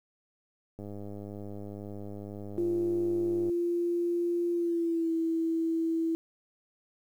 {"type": "click train", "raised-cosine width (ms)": 2, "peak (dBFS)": -29, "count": 277, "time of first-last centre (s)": [0.79, 3.496], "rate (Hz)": 102}
{"type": "tone with pitch glide", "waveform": "sine", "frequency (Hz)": [345.7, 327.8], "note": ["F4", "E4"], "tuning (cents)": [-18, -10], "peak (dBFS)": -26, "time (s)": [2.58, 6.15], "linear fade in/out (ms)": 0, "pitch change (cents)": -92, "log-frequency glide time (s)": [4.52, 5.11]}
{"effects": ["10-bit"]}